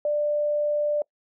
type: tone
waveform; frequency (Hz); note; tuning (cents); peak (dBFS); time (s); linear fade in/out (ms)
sine; 592; D5; +14; -21; 0.05-1.02; 2
effects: noise-tail reverb RT60 0.1 s tail -25 dB re dry